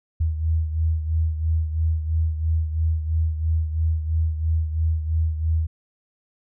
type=beating tone pair; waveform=sine; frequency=79.5 / 82.5 Hz; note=D#2 / E2; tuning=+38 / +2 cents; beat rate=3 Hz; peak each=-20 / -27 dBFS; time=0.2-5.67 s; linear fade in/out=10 ms; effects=none